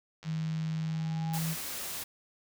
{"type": "click train", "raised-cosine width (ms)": 0.2, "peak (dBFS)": -30, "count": 131, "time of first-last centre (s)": [0.23, 1.53], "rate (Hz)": 100}
{"type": "tone with pitch glide", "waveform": "sine", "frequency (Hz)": [159.5, 161.73], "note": ["D#3", "E3"], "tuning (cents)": [43, -33], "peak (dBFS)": -30, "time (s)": [0.24, 1.56], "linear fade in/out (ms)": 50, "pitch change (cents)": 24, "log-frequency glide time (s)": [1.26, 1.43]}
{"type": "tone with exponential growth", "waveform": "sine", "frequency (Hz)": 818, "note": "G#5", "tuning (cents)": -26, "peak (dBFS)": -36, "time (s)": [0.55, 1.38], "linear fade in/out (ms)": 1, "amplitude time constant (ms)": 180}
{"type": "noise", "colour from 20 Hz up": "white", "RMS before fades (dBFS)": -38, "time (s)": [1.33, 2.04], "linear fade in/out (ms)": 10}
{"effects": []}